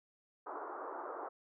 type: band-pass noise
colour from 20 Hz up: white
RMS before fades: -44 dBFS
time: 0.46-1.29 s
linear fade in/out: 10 ms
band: 320 to 1300 Hz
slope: 48 dB/octave
effects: none